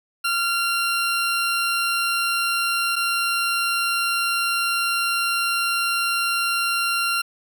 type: tone pair in turn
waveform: 20% pulse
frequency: 1380 / 1380 Hz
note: F6 / F6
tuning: -21 / -21 cents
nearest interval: unison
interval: 0 cents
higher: neither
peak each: -15 dBFS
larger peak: neither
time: 0.24-2.96 / 2.96-7.22 s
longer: second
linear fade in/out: 10 ms
effects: none